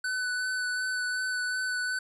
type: tone with vibrato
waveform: square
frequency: 1500 Hz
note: F#6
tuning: 23 cents sharp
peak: -29 dBFS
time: 0.04-1.99 s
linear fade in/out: 5 ms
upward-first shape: sine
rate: 2.7 Hz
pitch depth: 15 cents each way
effects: resampled to 24000 Hz